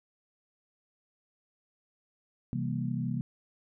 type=chord; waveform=sine; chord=C dominant seventh; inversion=none; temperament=equal with one note detuned; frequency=130.81 / 164.81 / 196 / 235.1 Hz; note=C3 / E3 / G3 / Bb3; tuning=0 / 0 / 0 / +15 cents; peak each=-33 / -36 / -37 / -35 dBFS; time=2.53-3.21 s; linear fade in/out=0 ms; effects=none

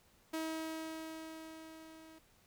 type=tone with level ramp; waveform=sawtooth; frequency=319.7 Hz; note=D#4; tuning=47 cents sharp; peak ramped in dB=-32 to -51 dBFS; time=0.33-2.19 s; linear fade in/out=10 ms; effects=pink hiss -68 dBFS RMS until 2.46 s

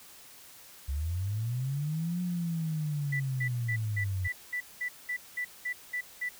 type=linear two-way sweep; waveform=sine; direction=up then down; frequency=65.41 to 180 to 89.9 Hz; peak=-29 dBFS; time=0.88-4.28 s; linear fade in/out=10 ms; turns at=2.21 s
type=tone bursts; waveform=sine; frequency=1976 Hz; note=B6; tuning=in tune; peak=-30 dBFS; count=12; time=3.12-6.292 s; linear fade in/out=10 ms; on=81 ms; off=200 ms
effects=white hiss -52 dBFS RMS until 6.39 s

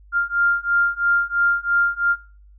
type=beating tone pair; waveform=sine; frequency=1396.9 / 1399.9 Hz; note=F6 / F6; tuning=0 / +4 cents; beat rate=3 Hz; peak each=-20 dBFS; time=0.12-2.16 s; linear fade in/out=50 ms; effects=noise-tail reverb RT60 0.5 s tail -22 dB re dry + added 50 Hz sine -45 dBFS peak until 2.58 s

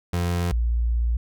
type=tone pair in turn; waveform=30% pulse / sine; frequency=87.31 / 58.27 Hz; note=F2 / A#1; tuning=0 / 0 cents; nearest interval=perfect fifth; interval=700 cents; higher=first; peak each=-19 dBFS; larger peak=neither; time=0.13-0.52 / 0.52-1.17 s; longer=second; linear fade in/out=5 ms; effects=none

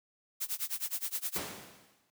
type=noise with tremolo; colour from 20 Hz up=blue; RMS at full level=-33 dBFS; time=0.4-1.39 s; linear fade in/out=20 ms; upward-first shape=sine; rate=9.6 Hz; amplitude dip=95%
type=noise with exponential decay; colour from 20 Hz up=pink; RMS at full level=-35 dBFS; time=1.36-2.1 s; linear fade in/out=0 ms; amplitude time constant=160 ms
effects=noise-tail reverb RT60 0.1 s tail -26 dB re dry + high-pass 150 Hz 12 dB/octave

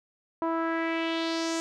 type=tone with low-pass filter sweep; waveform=sawtooth; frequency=328.6 Hz; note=E4; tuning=5 cents flat; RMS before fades=-29 dBFS; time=0.42-1.6 s; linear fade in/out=0 ms; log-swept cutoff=1000 to 7300 Hz; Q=2.6; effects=none

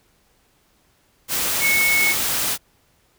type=tone in noise; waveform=sine; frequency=2200 Hz; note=C#7; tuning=14 cents flat; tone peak=-16 dBFS; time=1.6-2.15 s; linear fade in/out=50 ms; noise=white; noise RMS=-22 dBFS; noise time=1.28-2.58 s; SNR=+3 dB; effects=pink hiss -61 dBFS RMS until 3.18 s

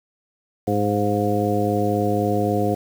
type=harmonic tone with a mistuned harmonic; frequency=103.83 Hz; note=G#2; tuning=in tune; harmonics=1 / 2 / 3 / 4 / 5 / 7; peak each=-25 / -25 / -25 / -25 / -25 / -25 dBFS; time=0.67-2.75 s; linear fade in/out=10 ms; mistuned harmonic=7; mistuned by=-30 cents; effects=7-bit

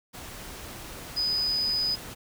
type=tone in noise; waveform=sine; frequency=4987 Hz; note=D#8; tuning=3 cents sharp; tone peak=-24 dBFS; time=1.16-1.96 s; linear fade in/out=20 ms; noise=pink; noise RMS=-41 dBFS; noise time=0.13-2.15 s; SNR=+14 dB; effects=none

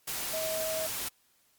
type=tone in noise; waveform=sine; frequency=637 Hz; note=D#5; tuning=41 cents sharp; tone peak=-32 dBFS; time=0.33-0.87 s; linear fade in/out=10 ms; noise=white; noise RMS=-35 dBFS; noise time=0.07-1.09 s; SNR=0 dB; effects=white hiss -68 dBFS RMS until 1.58 s + Opus 48 kbps

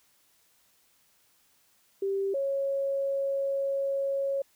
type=tone pair in turn; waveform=sine; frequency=392 / 550.3 Hz; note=G4 / C#5; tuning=0 / -13 cents; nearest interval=tritone; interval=587 cents; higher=second; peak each=-26 dBFS; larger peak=neither; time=2.02-2.34 / 2.34-4.42 s; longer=second; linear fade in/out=5 ms; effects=white hiss -66 dBFS RMS until 4.55 s

